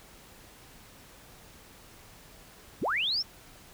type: linear sweep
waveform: sine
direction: up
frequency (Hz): 37.42 to 5588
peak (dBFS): -26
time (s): 2.81-3.23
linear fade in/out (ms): 20
effects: pink hiss -53 dBFS RMS until 3.73 s